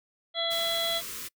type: harmonic tone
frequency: 670 Hz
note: E5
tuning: 28 cents sharp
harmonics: 1 / 2 / 3 / 5 / 6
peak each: -32 / -40 / -38 / -29 / -35 dBFS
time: 0.34-1.02 s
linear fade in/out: 50 ms
type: band-stop noise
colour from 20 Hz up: white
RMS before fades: -38 dBFS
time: 0.5-1.29 s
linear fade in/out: 20 ms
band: 560 to 1000 Hz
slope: 96 dB/octave
effects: noise-tail reverb RT60 0.1 s tail -26 dB re dry